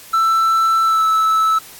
triangle tone with pitch glide, 1330 to 1307.9 Hz, E6 to E6, +15 to -14 cents, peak -10 dBFS, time 0.13-1.59 s, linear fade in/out 10 ms, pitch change -29 cents, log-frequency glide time 0.84-1.04 s, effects white hiss -39 dBFS RMS until 1.79 s + AAC 64 kbps

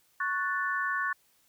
sine chord, F# minor, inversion second, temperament equal, 1108.7 / 1480 / 1760 Hz, C#6 / F#6 / A6, 0 / 0 / 0 cents, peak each -32 dBFS, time 0.2-1.13 s, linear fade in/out 5 ms, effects white hiss -67 dBFS RMS until 1.48 s

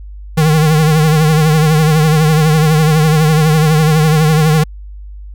square tone with vibrato, 155.56 Hz, D#3, in tune, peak -8 dBFS, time 0.37-4.64 s, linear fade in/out 10 ms, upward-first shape triangle, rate 12 Hz, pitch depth 79 cents each way, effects added 50 Hz sine -27 dBFS peak until 5.34 s

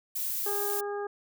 violet noise, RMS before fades -32 dBFS, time 0.15-0.81 s, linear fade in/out 10 ms
harmonic tone, 407.9 Hz, G#4, 31 cents flat, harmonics 1 / 2 / 3 / 4, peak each -32 / -38 / -42 / -44 dBFS, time 0.46-1.07 s, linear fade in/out 5 ms
effects none

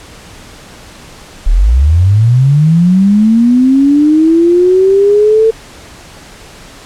sine linear sweep, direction up, 32.7 to 450 Hz, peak -4 dBFS, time 1.46-5.51 s, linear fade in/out 10 ms, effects pink hiss -34 dBFS RMS until 6.85 s + low-pass 9000 Hz 12 dB/octave

